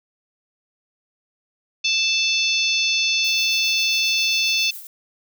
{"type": "harmonic tone", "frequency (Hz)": 880, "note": "A5", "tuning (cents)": 0, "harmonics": [3, 4, 5, 6, 7], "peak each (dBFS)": [-21, -23, -25, -27, -28], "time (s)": [1.84, 4.71], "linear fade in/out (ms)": 10}
{"type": "noise with tremolo", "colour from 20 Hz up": "violet", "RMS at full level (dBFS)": -34, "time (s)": [3.24, 4.87], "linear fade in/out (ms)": 2, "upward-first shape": "triangle", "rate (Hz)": 7.4, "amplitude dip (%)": 60}
{"effects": []}